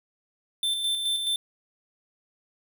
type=tone with tremolo; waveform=square; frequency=3550 Hz; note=A7; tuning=15 cents sharp; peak=-24 dBFS; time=0.63-1.36 s; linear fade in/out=2 ms; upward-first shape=square; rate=4.7 Hz; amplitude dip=40%; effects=none